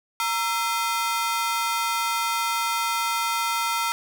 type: ring-modulated tone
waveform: sawtooth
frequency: 1135 Hz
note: C#6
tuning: 41 cents sharp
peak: -16 dBFS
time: 0.2-3.92 s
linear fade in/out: 0 ms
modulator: 206 Hz
effects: none